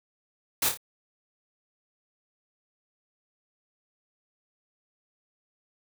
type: noise with echo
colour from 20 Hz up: white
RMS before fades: -25 dBFS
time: 0.62-0.69 s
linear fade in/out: 5 ms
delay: 28 ms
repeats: 3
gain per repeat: -6 dB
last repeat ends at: 0.774 s
effects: none